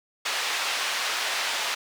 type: band-pass noise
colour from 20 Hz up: white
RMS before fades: -28 dBFS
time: 0.25-1.75 s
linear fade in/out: 10 ms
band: 710 to 4000 Hz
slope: 12 dB/octave
effects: none